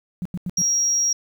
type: tone bursts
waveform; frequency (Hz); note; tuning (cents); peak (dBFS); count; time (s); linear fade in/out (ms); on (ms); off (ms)
sine; 179.5; F3; +48; -23; 4; 0.22-0.617; 0; 34; 87
type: tone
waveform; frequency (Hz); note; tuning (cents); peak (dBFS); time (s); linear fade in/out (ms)
sine; 5650; F8; +19; -16; 0.57-1.13; 5
effects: tanh soft clip ceiling -14 dBFS + 9-bit